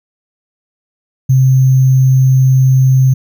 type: tone with sample-and-hold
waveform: sine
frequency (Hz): 130.81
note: C3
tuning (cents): 0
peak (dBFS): -5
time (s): 1.29-3.14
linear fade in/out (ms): 10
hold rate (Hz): 6300
effects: none